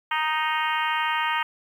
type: harmonic tone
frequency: 311.1 Hz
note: D#4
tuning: in tune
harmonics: 3 / 4 / 5 / 6 / 7 / 8 / 9 / 10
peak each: -26 / -29 / -32 / -30 / -33 / -35 / -34 / -36 dBFS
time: 0.11-1.43 s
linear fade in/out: 5 ms
effects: 9-bit